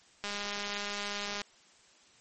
click train, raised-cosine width 0.2 ms, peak -19 dBFS, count 241, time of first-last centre 0.24-1.416 s, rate 204 Hz, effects white hiss -61 dBFS RMS until 2.2 s + MP3 32 kbps

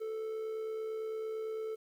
triangle tone with amplitude modulation, 440 Hz, A4, in tune, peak -32 dBFS, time 0-1.76 s, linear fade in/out 20 ms, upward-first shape sine, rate 68.9 Hz, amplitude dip 35%, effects 11-bit

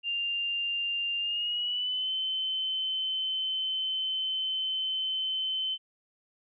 sine tone with pitch glide, 2794 to 3065 Hz, F7 to G7, 0 to -40 cents, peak -28 dBFS, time 0.03-5.78 s, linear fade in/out 50 ms, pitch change +160 cents, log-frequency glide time 1.19-2.11 s, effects none

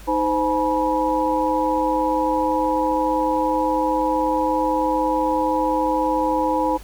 sine tone cluster, 312.3 / 515 / 849 / 969 Hz, D#4 / C5 / G#5 / B5, +7 / -28 / +38 / -33 cents, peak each -23 dBFS, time 0.07-6.78 s, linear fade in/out 20 ms, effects added 50 Hz sine -38 dBFS peak until 6.83 s + pink hiss -45 dBFS RMS until 6.83 s

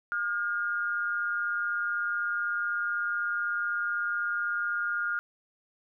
sine tone with amplitude modulation, 1418 Hz, F6, 26 cents sharp, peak -24 dBFS, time 0.12-5.19 s, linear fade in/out 0 ms, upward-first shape sine, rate 180 Hz, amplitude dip 70%, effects none

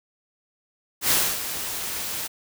white noise with ADSR envelope, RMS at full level -19 dBFS, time 1.01-2.28 s, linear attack 93 ms, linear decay 270 ms, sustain -11 dB, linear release 20 ms, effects none

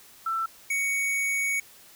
sine / square tone pair in turn, 1335 / 2233 Hz, E6 / C#7, +22 / +12 cents, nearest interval major sixth, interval 890 cents, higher second, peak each -25 / -25 dBFS, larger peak neither, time 0.26-0.46 / 0.7-1.6 s, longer second, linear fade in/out 5 ms, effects white hiss -52 dBFS RMS until 1.95 s

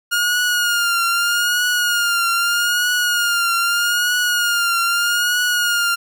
sawtooth tone with vibrato, 1420 Hz, F6, 28 cents sharp, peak -12 dBFS, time 0.11-5.96 s, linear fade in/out 20 ms, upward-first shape triangle, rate 0.8 Hz, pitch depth 58 cents each way, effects none

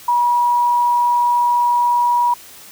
sine tone, 964 Hz, B5, 42 cents flat, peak -12 dBFS, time 0.08-2.34 s, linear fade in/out 5 ms, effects white hiss -40 dBFS RMS until 2.71 s

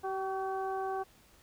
harmonic tone with a mistuned harmonic, 383.7 Hz, G4, 37 cents flat, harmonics 1 / 2 / 3 / 4, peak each -36 / -35 / -42 / -47 dBFS, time 0.03-1.04 s, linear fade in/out 20 ms, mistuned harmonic 3, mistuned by -27 cents, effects pink hiss -62 dBFS RMS until 1.42 s

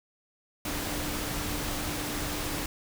sine tone in noise, 296.8 Hz, D4, 18 cents sharp, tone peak -39 dBFS, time 0.65-2.66 s, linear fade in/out 2 ms, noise pink, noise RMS -33 dBFS, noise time 0.65-2.66 s, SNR -9 dB, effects none

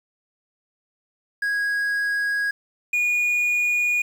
triangle tone pair in turn, 1651 / 2446 Hz, G#6 / D#7, -11 / -30 cents, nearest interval perfect fifth, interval 681 cents, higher second, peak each -19 / -17 dBFS, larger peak second, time 1.42-2.51 / 2.93-4.02 s, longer neither, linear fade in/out 5 ms, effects 8-bit

